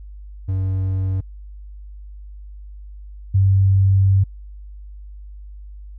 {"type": "tone pair in turn", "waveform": ["triangle", "sine"], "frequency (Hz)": [94.8, 96.85], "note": ["F#2", "G2"], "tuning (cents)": [43, -20], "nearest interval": "unison", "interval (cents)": 37, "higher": "second", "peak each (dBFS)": [-16, -11], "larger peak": "second", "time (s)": [[0.48, 1.21], [3.34, 4.24]], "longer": "second", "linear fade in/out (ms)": 10, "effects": ["added 50 Hz sine -34 dBFS peak until 5.98 s"]}